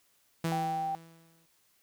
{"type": "tone with exponential decay", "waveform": "sawtooth", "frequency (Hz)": 164.81, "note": "E3", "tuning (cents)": 0, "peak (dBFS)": -24, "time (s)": [0.44, 1.46], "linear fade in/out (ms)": 5, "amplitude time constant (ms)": 220}
{"type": "tone", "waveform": "sine", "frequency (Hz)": 784, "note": "G5", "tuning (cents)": 0, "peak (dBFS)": -30, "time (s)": [0.52, 0.95], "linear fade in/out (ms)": 0}
{"effects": ["white hiss -69 dBFS RMS until 1.82 s"]}